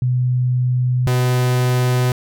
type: tone pair in turn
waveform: sine / 45% pulse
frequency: 125.4 / 125.4 Hz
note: B2 / B2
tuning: +27 / +27 cents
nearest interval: unison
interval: 0 cents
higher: neither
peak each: -14 dBFS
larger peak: neither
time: 0.02-1.07 / 1.07-2.12 s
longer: neither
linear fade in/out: 2 ms
effects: none